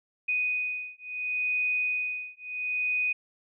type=beating tone pair; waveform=sine; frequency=2489 / 2489.72 Hz; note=D#7 / D#7; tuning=0 / 0 cents; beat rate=0.72 Hz; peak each=-30 dBFS; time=0.28-3.13 s; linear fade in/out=10 ms; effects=none